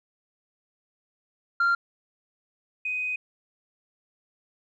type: tone pair in turn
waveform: sine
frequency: 1387 / 2502 Hz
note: F6 / D#7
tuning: -12 / +9 cents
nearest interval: minor seventh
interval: 1021 cents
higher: second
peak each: -17 / -26 dBFS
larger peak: first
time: 1.6-1.75 / 2.85-3.16 s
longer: second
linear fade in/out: 5 ms
effects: tanh soft clip ceiling -18 dBFS